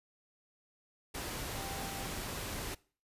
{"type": "tone in noise", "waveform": "sine", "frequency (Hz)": 784, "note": "G5", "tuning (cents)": 0, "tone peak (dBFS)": -46, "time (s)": [1.56, 2.07], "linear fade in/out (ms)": 10, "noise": "pink", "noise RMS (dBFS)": -40, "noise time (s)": [1.14, 2.75], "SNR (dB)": -9, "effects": ["noise-tail reverb RT60 0.4 s tail -22 dB re dry", "resampled to 32000 Hz"]}